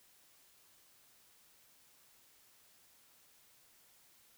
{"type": "silence", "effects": ["white hiss -66 dBFS RMS until 4.37 s"]}